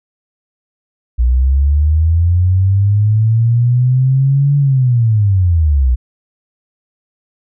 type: linear two-way sweep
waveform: sine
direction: up then down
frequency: 58.9 to 143.6 to 58.9 Hz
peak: -8 dBFS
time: 1.18-5.96 s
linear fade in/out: 20 ms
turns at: 4.57 s
effects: none